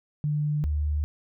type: tone pair in turn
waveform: sine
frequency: 149 / 74.5 Hz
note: D3 / D2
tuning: +25 / +25 cents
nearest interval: octave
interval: 1200 cents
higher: first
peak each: -23 dBFS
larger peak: neither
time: 0.24-0.64 / 0.64-1.04 s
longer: neither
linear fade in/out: 0 ms
effects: none